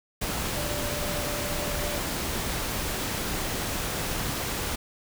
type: tone in noise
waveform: sine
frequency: 587.3 Hz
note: D5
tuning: in tune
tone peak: -35 dBFS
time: 0.56-1.99 s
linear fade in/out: 10 ms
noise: pink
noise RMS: -30 dBFS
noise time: 0.21-4.76 s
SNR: -8 dB
effects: none